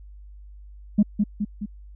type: tone with echo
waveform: sine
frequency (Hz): 207.3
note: G#3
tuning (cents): -3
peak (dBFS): -11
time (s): 0.98-1.03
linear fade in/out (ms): 10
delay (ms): 210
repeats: 3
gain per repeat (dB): -5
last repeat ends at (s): 1.66
effects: tanh soft clip ceiling -10 dBFS + added 50 Hz sine -41 dBFS peak until 1.95 s